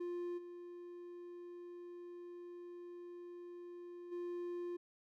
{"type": "tone with level steps", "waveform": "triangle", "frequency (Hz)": 350.6, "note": "F4", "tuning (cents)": 7, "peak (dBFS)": [-37, -46, -38], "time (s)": [0, 4.77], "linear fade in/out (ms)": 10, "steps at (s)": [0.37, 4.11], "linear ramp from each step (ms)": 20, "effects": []}